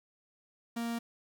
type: tone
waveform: 45% pulse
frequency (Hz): 233.1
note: A#3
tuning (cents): 0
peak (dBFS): -33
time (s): 0.76-0.99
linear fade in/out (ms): 10
effects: 10-bit